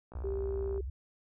click train, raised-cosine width 1 ms, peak -35 dBFS, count 40, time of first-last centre 0.12-0.778 s, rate 59.3 Hz
sine tone with vibrato, 65.41 Hz, C2, in tune, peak -35 dBFS, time 0.15-0.9 s, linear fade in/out 5 ms, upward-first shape sine, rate 18 Hz, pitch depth 260 cents each way
sine tone, 392 Hz, G4, in tune, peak -33 dBFS, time 0.24-0.81 s, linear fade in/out 5 ms
effects none

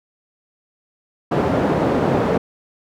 white band-pass noise, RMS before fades -18 dBFS, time 1.31-2.38 s, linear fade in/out 10 ms, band 120 to 510 Hz, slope 12 dB/octave, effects none

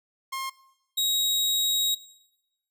sawtooth tone pair in turn, 1067 / 3802 Hz, C6 / A#7, +34 / +33 cents, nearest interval octave + minor seventh, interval 2199 cents, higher second, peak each -26 / -20 dBFS, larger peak second, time 0.32-0.5 / 0.97-1.95 s, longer second, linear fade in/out 10 ms, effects noise-tail reverb RT60 1.0 s tail -20 dB re dry

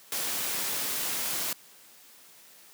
white noise, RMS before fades -31 dBFS, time 0.12-1.53 s, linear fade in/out 2 ms, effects white hiss -54 dBFS RMS until 2.73 s + high-pass 150 Hz 12 dB/octave

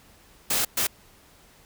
white noise bursts at uneven times, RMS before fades -24 dBFS, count 2, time 0.5-0.65 / 0.77-0.87 s, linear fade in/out 5 ms, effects pink hiss -55 dBFS RMS until 1.65 s

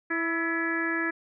harmonic tone with a mistuned harmonic, 329.6 Hz, E4, in tune, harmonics 1 / 2 / 3 / 4 / 5 / 6 / 7, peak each -30 / -41 / -40 / -36 / -29 / -34 / -41 dBFS, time 0.1-1.11 s, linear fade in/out 10 ms, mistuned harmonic 5, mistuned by +45 cents, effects none

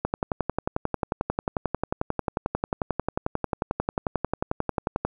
click train, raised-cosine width 1 ms, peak -10 dBFS, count 57, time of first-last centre 0.05-5.05 s, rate 11.2 Hz, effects none

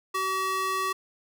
square tone with high-pass filter, 380 Hz, F#4, 46 cents sharp, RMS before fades -28 dBFS, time 0.14-0.93 s, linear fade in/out 10 ms, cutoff 820 Hz, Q 7, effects none

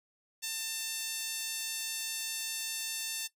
5% pulse tone with high-pass filter, 895 Hz, A5, 29 cents sharp, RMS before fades -37 dBFS, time 0.42-3.28 s, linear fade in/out 20 ms, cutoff 2400 Hz, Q 0.71, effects noise-tail reverb RT60 0.1 s tail -17 dB re dry

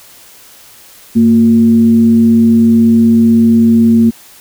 sine tone with frequency modulation, 229 Hz, A#3, 31 cents flat, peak -4 dBFS, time 1.15-4.11 s, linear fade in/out 20 ms, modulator 131 Hz, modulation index 0.32, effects white hiss -39 dBFS RMS until 4.4 s

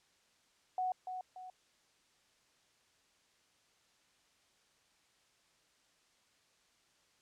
sine tone with echo, 740 Hz, F#5, in tune, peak -32 dBFS, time 0.78-0.92 s, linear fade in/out 2 ms, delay 290 ms, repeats 2, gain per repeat -7 dB, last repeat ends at 1.5 s, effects white hiss -71 dBFS RMS until 7.21 s + low-pass 7000 Hz 12 dB/octave

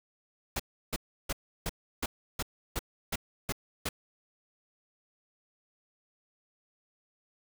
pink noise bursts, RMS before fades -32 dBFS, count 10, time 0.56-3.89 s, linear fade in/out 5 ms, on 36 ms, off 330 ms, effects none

